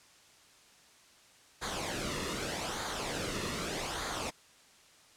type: noise with flanger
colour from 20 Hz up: pink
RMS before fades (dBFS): -36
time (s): 1.61-4.31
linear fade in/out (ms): 20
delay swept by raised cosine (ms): 0.36 to 1.31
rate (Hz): 0.82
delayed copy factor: -0.6
effects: white hiss -60 dBFS RMS until 5.16 s + low-pass 8000 Hz 12 dB/octave